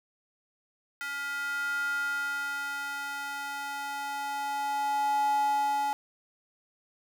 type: tone with high-pass filter sweep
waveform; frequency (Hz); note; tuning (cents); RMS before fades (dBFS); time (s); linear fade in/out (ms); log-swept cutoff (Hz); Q
square; 281.9; C#4; +29; -31; 1.01-5.93; 0; 1600 to 770; 7.1
effects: none